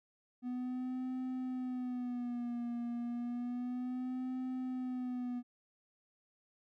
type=tone with vibrato; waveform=triangle; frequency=246.9 Hz; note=B3; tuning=in tune; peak=-34 dBFS; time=0.42-5.43 s; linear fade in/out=50 ms; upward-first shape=sine; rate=0.31 Hz; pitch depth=66 cents each way; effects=none